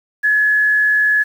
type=tone with frequency modulation; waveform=sine; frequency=1700 Hz; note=G#6; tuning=40 cents sharp; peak=-11 dBFS; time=0.23-1.24 s; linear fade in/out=20 ms; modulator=80.7 Hz; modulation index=0.32; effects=7-bit